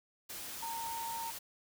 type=tone in noise; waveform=sine; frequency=918 Hz; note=A#5; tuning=27 cents flat; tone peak=-38 dBFS; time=0.62-1.31 s; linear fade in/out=10 ms; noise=white; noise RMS=-44 dBFS; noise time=0.29-1.39 s; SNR=+3 dB; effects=none